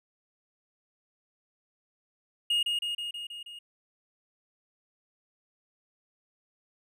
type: tone with echo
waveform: triangle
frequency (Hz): 2858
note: F7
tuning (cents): +39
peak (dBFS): -22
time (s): 2.5-2.63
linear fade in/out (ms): 5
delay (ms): 160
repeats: 6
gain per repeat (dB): -3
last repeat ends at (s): 3.59
effects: none